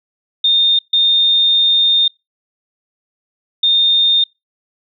sine tone bursts at uneven times, 3646 Hz, A#7, 39 cents flat, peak -9 dBFS, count 3, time 0.44-0.79 / 0.93-2.08 / 3.63-4.24 s, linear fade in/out 5 ms, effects noise-tail reverb RT60 0.2 s tail -23 dB re dry

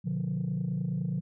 sine chord, B diminished, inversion none, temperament just, 123.47 / 148.16 / 177.8 Hz, B2 / D3 / F3, 0 / +16 / +31 cents, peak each -34 / -31 / -30 dBFS, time 0.04-1.21 s, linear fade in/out 20 ms, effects tanh soft clip ceiling -24 dBFS

